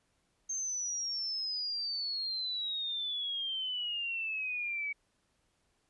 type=exponential sweep; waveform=sine; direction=down; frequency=6390 to 2260 Hz; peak=-33 dBFS; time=0.49-4.93 s; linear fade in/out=10 ms; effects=pink hiss -75 dBFS RMS until 5.89 s + resampled to 24000 Hz